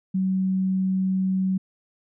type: tone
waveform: sine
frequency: 188.7 Hz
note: F#3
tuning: 34 cents sharp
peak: -20 dBFS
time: 0.14-1.58 s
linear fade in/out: 10 ms
effects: none